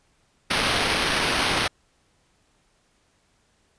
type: noise with sample-and-hold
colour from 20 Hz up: white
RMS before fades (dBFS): -23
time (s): 0.5-1.68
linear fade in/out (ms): 10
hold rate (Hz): 7350
effects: pink hiss -65 dBFS RMS until 3.78 s + resampled to 22050 Hz